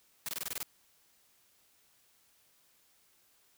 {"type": "noise bursts", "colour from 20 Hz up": "white", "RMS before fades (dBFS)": -37, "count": 8, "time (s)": [0.26, 0.629], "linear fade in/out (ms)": 0, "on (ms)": 26, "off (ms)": 23, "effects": ["white hiss -68 dBFS RMS until 3.57 s"]}